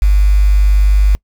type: tone with quantisation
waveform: sine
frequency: 49.91 Hz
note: G1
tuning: 32 cents sharp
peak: -6 dBFS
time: 0.02-1.15 s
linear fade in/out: 0 ms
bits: 5
effects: noise-tail reverb RT60 0.1 s tail -26 dB re dry